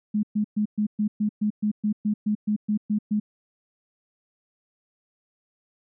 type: tone bursts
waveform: sine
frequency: 210.6 Hz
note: G#3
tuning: 24 cents sharp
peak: -20 dBFS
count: 15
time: 0.14-3.2 s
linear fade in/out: 10 ms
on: 92 ms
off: 120 ms
effects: none